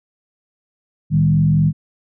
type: tone with frequency modulation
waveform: sine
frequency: 155.56 Hz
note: D#3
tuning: in tune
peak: -11 dBFS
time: 1.1-1.73 s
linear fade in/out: 50 ms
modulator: 44.7 Hz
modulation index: 0.8
effects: none